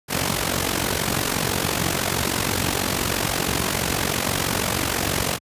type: noise with amplitude modulation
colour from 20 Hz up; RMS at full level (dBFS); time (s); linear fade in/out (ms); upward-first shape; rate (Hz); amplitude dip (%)
pink; -19; 0.08-5.39; 50; sine; 46.1; 75
effects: high-pass 80 Hz 12 dB/octave + resampled to 32000 Hz